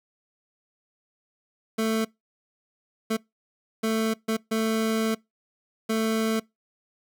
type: tone bursts at uneven times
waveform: 25% pulse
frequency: 221.8 Hz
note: A3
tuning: 14 cents sharp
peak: -19 dBFS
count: 6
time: 1.78-2.05 / 3.1-3.17 / 3.83-4.14 / 4.28-4.37 / 4.51-5.15 / 5.89-6.4 s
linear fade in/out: 10 ms
effects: noise-tail reverb RT60 0.2 s tail -24 dB re dry